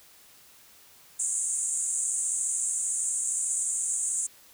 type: band-pass noise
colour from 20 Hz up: pink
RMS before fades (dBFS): -29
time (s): 1.19-4.27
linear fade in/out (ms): 10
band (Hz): 6900 to 9400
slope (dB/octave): 96
effects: white hiss -55 dBFS RMS until 4.53 s